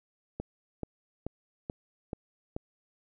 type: click train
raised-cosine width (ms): 2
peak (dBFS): -21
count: 6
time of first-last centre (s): 0.4-2.565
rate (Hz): 2.31
effects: none